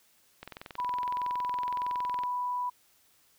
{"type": "click train", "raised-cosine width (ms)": 0.3, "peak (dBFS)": -25, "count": 40, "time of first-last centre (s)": [0.43, 2.236], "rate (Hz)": 21.6}
{"type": "tone", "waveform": "sine", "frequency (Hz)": 987.8, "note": "B5", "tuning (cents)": 0, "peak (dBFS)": -29, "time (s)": [0.78, 2.7], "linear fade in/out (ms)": 10}
{"effects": ["white hiss -65 dBFS RMS until 3.38 s"]}